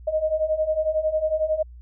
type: beating tone pair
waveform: sine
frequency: 617 / 628 Hz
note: D#5 / D#5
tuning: -15 / +16 cents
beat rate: 11 Hz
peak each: -25 / -22 dBFS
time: 0.07-1.63 s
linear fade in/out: 10 ms
effects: added 60 Hz sine -40 dBFS peak until 1.81 s